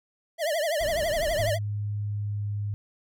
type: tone with vibrato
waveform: square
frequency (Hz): 629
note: D#5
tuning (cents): +19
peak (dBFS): -25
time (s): 0.38-1.59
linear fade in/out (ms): 50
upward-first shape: triangle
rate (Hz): 12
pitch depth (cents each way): 180
type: noise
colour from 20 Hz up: brown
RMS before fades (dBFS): -36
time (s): 0.8-1.5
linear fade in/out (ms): 10
type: tone with pitch glide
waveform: sine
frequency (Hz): 103.6 to 102.94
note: G#2 to G#2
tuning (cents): -4 to -15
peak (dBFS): -27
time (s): 1.39-2.74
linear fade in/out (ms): 0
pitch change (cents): -11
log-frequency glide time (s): 1.97-2.51
effects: none